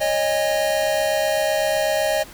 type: chord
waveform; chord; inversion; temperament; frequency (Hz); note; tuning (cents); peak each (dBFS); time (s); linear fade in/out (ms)
square; C# suspended second; none; equal with one note detuned; 554.4 / 622.3 / 814; C#5 / D#5 / G#5; 0 / 0 / -35; -25 / -21 / -27; 0-2.24; 20
effects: pink hiss -42 dBFS RMS until 2.33 s